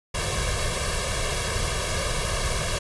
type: noise with comb filter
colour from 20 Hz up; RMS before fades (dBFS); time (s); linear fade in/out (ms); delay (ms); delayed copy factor
pink; -26; 0.14-2.79; 10; 1.8; +1
effects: resampled to 24000 Hz